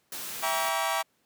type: noise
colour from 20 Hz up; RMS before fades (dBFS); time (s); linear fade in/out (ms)
white; -37; 0.12-0.69; 2
type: chord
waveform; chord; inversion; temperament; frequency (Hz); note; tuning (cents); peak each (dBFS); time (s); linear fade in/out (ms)
sawtooth; E diminished seventh; none; just; 659.3 / 791.1 / 949.3 / 1139.2; E5 / G5 / Bb5 / Db6; 0 / +16 / +31 / +47; -28; 0.42-1.03; 20
effects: pink hiss -70 dBFS RMS until 1.25 s + high-pass 150 Hz 12 dB/octave